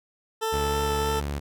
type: tone with vibrato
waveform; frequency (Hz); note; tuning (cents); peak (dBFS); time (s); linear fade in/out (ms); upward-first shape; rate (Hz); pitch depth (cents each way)
20% pulse; 441.9; A4; +7; -20; 0.41-1.21; 20; sine; 3.2; 9
type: tone with pitch glide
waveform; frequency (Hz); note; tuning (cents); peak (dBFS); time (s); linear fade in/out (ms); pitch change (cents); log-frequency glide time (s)
sawtooth; 71.3 to 71.75; C#2 to D2; +49 to -40; -24; 0.52-1.4; 20; +11; 0.83-1.08
effects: none